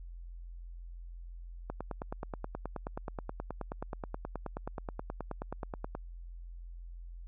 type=click train; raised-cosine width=1 ms; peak=-23 dBFS; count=41; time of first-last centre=1.7-5.951 s; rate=9.41 Hz; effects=added 43 Hz sine -43 dBFS peak until 7.27 s